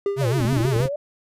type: tone with exponential decay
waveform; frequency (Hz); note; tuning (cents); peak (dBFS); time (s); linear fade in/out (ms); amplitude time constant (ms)
triangle; 400.1; G4; +35; -15; 0.06-0.45; 2; 83
type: tone with vibrato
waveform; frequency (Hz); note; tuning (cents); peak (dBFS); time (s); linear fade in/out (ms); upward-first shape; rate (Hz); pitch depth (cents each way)
square; 125.9; B2; +34; -20; 0.16-0.89; 50; sine; 6.2; 170
type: linear two-way sweep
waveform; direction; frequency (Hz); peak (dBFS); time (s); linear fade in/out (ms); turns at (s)
sine; down then up; 604 to 205.8 to 604; -24; 0.21-0.96; 5; 0.46
type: clicks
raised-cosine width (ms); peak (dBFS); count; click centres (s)
3; -16; 9; 0.406 / 0.45 / 0.529 / 0.569 / 0.607 / 0.652 / 0.763 / 0.804 / 0.856
effects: resampled to 32000 Hz